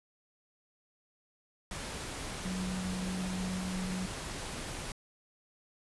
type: tone in noise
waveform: sine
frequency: 185 Hz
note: F#3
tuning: in tune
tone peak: -34 dBFS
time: 2.45-4.06 s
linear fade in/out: 2 ms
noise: pink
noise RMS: -40 dBFS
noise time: 1.71-4.92 s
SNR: +3 dB
effects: resampled to 24000 Hz